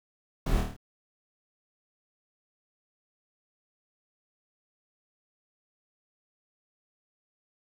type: noise with echo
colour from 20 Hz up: brown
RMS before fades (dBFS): -27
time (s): 0.46-0.61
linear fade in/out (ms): 5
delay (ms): 26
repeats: 6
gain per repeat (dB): -3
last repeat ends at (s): 0.766
effects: none